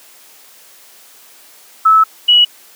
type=tone pair in turn; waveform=sine; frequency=1304 / 2927 Hz; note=E6 / F#7; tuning=-19 / -19 cents; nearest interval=octave + major second; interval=1400 cents; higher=second; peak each=-5 dBFS; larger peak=neither; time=1.85-2.04 / 2.28-2.45 s; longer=first; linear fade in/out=10 ms; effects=white hiss -43 dBFS RMS until 2.75 s + high-pass 300 Hz 12 dB/octave